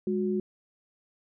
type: tone pair together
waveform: sine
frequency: 205.6 / 365.5 Hz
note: G#3 / F#4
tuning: -17 / -21 cents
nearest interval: minor seventh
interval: 996 cents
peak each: -28 dBFS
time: 0.07-0.4 s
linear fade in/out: 2 ms
effects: none